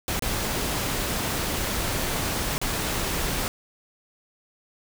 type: noise with dropouts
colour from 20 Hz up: pink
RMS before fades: -27 dBFS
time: 0.08-3.48 s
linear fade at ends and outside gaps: 0 ms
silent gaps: 0.194-0.223 / 2.58-2.615 s
effects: none